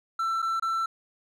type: tone with dropouts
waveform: triangle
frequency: 1338 Hz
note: E6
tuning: 25 cents sharp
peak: -23 dBFS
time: 0.19-0.86 s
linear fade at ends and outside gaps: 5 ms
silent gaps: 0.42-0.425 / 0.598-0.623 s
effects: none